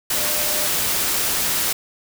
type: tone in noise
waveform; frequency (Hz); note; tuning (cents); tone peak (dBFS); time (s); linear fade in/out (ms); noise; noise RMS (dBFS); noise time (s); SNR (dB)
sine; 601; D5; +40; -31; 0.16-0.67; 5; white; -21; 0.1-1.73; -13
effects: none